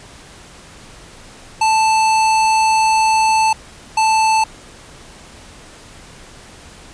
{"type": "tone bursts at uneven times", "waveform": "square", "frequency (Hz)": 880, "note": "A5", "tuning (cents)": 0, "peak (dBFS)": -12, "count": 2, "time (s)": [[1.61, 3.53], [3.97, 4.44]], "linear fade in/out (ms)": 5, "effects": ["pink hiss -40 dBFS RMS until 6.93 s", "resampled to 22050 Hz"]}